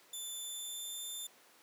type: tone with pitch glide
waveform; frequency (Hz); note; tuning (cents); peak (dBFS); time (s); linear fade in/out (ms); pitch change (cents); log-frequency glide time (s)
15% pulse; 3520 to 3557; A7 to A7; 0 to +18; -34; 0.13-1.27; 5; +18; 0.36-1
effects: pink hiss -62 dBFS RMS until 1.62 s + high-pass 400 Hz 12 dB/octave